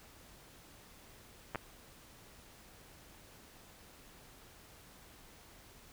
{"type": "clicks", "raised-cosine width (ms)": 0.5, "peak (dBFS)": [-23, -21], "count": 2, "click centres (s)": [1.548, 1.557], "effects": ["pink hiss -58 dBFS RMS until 5.92 s"]}